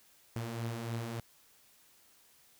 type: beating tone pair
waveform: sawtooth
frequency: 113.2 / 116.6 Hz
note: A2 / A#2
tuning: +50 / +1 cents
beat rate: 3.4 Hz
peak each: -39 / -33 dBFS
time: 0.36-1.2 s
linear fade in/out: 0 ms
effects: white hiss -64 dBFS RMS until 2.59 s